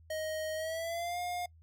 square tone with pitch glide, 626 to 710.8 Hz, D#5 to F5, +10 to +30 cents, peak -35 dBFS, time 0.1-1.46 s, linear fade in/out 5 ms, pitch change +220 cents, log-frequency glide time 0.55-1.19 s, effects noise-tail reverb RT60 0.1 s tail -24 dB re dry + added 81 Hz sine -56 dBFS peak until 1.62 s

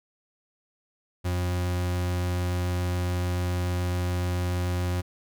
40% pulse tone, 89.3 Hz, F2, 39 cents sharp, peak -24 dBFS, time 1.24-5.02 s, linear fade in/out 20 ms, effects none

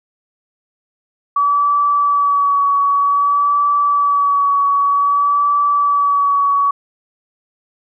sine tone with vibrato, 1142 Hz, D6, 49 cents flat, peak -11 dBFS, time 1.36-6.71 s, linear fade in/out 5 ms, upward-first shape sine, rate 0.53 Hz, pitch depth 21 cents each way, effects none

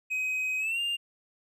triangle tone with pitch glide, 2524 to 2801 Hz, D#7 to F7, +24 to +4 cents, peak -26 dBFS, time 0.1-0.97 s, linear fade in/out 20 ms, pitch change +180 cents, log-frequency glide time 0.59-0.8 s, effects none

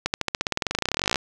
accelerating click train, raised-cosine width 0.2 ms, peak -5 dBFS, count 30, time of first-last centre 0.06-1.158 s, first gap 79 ms, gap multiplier 0.94, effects none

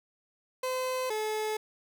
30% pulse tone pair in turn, 513 / 430.9 Hz, C5 / A4, -34 / -36 cents, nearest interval minor third, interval 302 cents, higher first, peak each -27 dBFS, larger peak neither, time 0.63-1.1 / 1.1-1.57 s, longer neither, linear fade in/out 5 ms, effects none

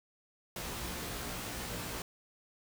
pink noise with comb filter, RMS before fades -40 dBFS, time 0.56-2.02 s, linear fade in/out 2 ms, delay 17 ms, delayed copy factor +0.85, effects none

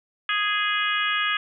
harmonic tone, 415.1 Hz, G#4, 1 cent flat, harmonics 3 / 4 / 5 / 6 / 7 / 8, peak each -27 / -26 / -30 / -30 / -29 / -32 dBFS, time 0.29-1.37 s, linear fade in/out 2 ms, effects none

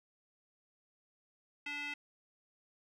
square tone with band-pass filter, 290 Hz, D4, 22 cents flat, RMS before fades -41 dBFS, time 1.66-1.94 s, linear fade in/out 5 ms, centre 2400 Hz, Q 5.5, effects none

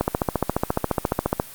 click train, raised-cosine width 1 ms, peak -5 dBFS, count 21, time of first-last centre 0.01-1.399 s, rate 14.4 Hz, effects white hiss -41 dBFS RMS until 1.54 s + Opus 32 kbps

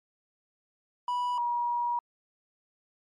triangle / sine tone pair in turn, 981 / 958 Hz, B5 / A#5, -12 / +47 cents, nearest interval unison, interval 41 cents, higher first, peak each -25 / -26 dBFS, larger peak first, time 1.08-1.38 / 1.38-1.99 s, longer second, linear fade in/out 2 ms, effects MP3 48 kbps

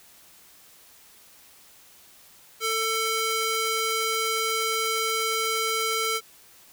square tone with high-pass filter, 445.8 Hz, A4, 23 cents sharp, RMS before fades -26 dBFS, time 2.6-6.21 s, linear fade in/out 50 ms, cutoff 960 Hz, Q 0.57, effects white hiss -53 dBFS RMS until 6.72 s

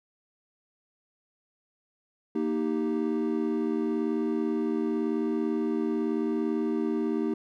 triangle chord, Eb major, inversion second, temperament equal, 233.1 / 311.1 / 392 Hz, Bb3 / Eb4 / G4, 0 / 0 / 0 cents, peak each -28 / -27 / -29 dBFS, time 2.35-7.34 s, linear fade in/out 5 ms, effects none

